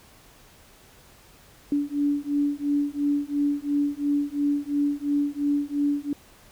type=beating tone pair; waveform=sine; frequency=286.8 / 289.7 Hz; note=D4 / D4; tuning=-41 / -24 cents; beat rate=2.9 Hz; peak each=-25 dBFS; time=1.72-6.13 s; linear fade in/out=2 ms; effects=pink hiss -53 dBFS RMS until 6.51 s